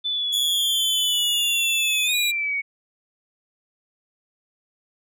sine linear sweep, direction down, 3520 to 2217 Hz, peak -22 dBFS, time 0.04-2.62 s, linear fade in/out 20 ms
sawtooth tone with pitch glide, 3460 to 3884 Hz, A7 to B7, -30 to -30 cents, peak -19 dBFS, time 0.32-2.32 s, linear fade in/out 20 ms, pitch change +200 cents, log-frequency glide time 2.04-2.16 s
effects none

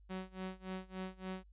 sawtooth tone with tremolo, 187.3 Hz, F#3, 21 cents sharp, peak -35 dBFS, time 0.09-1.44 s, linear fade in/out 20 ms, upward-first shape sine, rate 3.5 Hz, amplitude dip 95%, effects added 50 Hz sine -58 dBFS peak until 1.52 s + resampled to 8000 Hz

